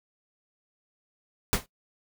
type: noise with exponential decay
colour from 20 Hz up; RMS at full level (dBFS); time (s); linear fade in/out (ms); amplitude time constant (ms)
pink; -20; 1.53-1.66; 0; 27
effects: noise-tail reverb RT60 0.1 s tail -17 dB re dry